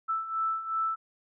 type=beating tone pair; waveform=sine; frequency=1318.5 / 1321.2 Hz; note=E6 / E6; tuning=0 / +4 cents; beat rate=2.7 Hz; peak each=-34 / -29 dBFS; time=0.08-0.96 s; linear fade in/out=20 ms; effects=none